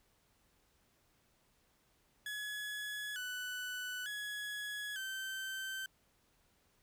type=tone with pitch steps; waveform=30% pulse; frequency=1691 / 1491 / 1681 / 1547 Hz; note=G#6 / F#6 / G#6 / G6; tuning=+31 / +13 / +20 / -23 cents; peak=-37 dBFS; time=2.26-5.86 s; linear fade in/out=2 ms; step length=900 ms; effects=pink hiss -73 dBFS RMS until 6.82 s